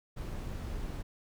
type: noise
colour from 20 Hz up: brown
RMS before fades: -38 dBFS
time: 0.16-1.03 s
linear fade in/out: 20 ms
effects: none